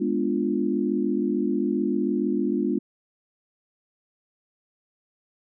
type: chord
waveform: sine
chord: G# diminished seventh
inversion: none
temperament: equal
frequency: 207.7 / 246.9 / 293.7 / 349.2 Hz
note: G#3 / B3 / D4 / F4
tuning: 0 / 0 / 0 / 0 cents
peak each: -27 dBFS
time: 0-2.79 s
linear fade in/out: 10 ms
effects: none